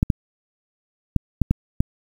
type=clicks; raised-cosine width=5 ms; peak=-4 dBFS; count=6; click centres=0.029 / 0.102 / 1.163 / 1.417 / 1.51 / 1.805 s; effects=7-bit